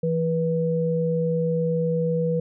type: tone pair together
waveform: sine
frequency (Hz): 165.46 / 488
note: E3 / B4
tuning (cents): +7 / -21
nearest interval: octave + perfect fifth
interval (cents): 1872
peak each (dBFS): -23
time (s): 0.03-2.4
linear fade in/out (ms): 5
effects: none